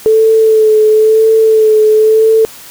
sine tone with vibrato, 437.1 Hz, A4, 11 cents flat, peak -4 dBFS, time 0.06-2.45 s, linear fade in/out 0 ms, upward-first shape sine, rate 0.98 Hz, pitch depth 26 cents each way, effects white hiss -33 dBFS RMS until 2.7 s

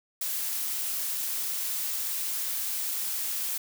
blue noise, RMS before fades -31 dBFS, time 0.21-3.58 s, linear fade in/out 5 ms, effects none

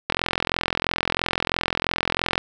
click train, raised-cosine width 0.3 ms, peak -4 dBFS, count 99, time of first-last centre 0.1-2.379 s, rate 43 Hz, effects none

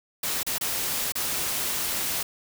white noise with dropouts, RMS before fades -28 dBFS, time 0.23-2.23 s, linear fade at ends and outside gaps 5 ms, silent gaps 0.432-0.465 / 0.583-0.61 / 1.122-1.154 s, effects none

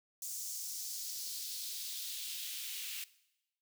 white noise with high-pass filter sweep, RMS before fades -42 dBFS, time 0.22-3.04 s, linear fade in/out 2 ms, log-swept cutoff 6700 to 2600 Hz, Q 2, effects noise-tail reverb RT60 0.9 s tail -19 dB re dry

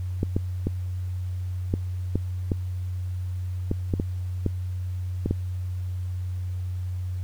clicks, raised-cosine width 3 ms, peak -11 dBFS, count 12, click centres 0.231 / 0.365 / 0.67 / 1.739 / 2.156 / 2.518 / 3.714 / 3.938 / 3.999 / 4.463 / 5.26 / 5.31 s, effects added 91 Hz sine -27 dBFS peak until 7.23 s + pink hiss -55 dBFS RMS until 7.23 s

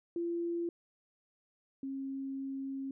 sine tone pair in turn, 341.5 / 270.4 Hz, F4 / C#4, -39 / -43 cents, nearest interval major third, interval 404 cents, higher first, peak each -32 / -36 dBFS, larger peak first, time 0.16-0.69 / 1.83-2.91 s, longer second, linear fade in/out 2 ms, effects none

